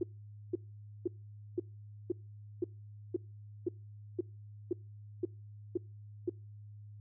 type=tone bursts; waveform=sine; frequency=352.9 Hz; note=F4; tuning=18 cents sharp; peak=-28 dBFS; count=13; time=0.01-6.296 s; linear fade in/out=5 ms; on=22 ms; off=500 ms; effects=noise-tail reverb RT60 0.3 s tail -23 dB re dry + added 104 Hz sine -48 dBFS peak until 7 s